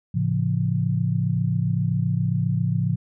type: chord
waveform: sine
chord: A augmented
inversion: none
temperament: just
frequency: 110 / 137.5 / 171.88 Hz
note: A2 / C#3 / E#3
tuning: 0 / -14 / -27 cents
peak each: -24 dBFS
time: 0.14-2.96 s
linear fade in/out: 10 ms
effects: none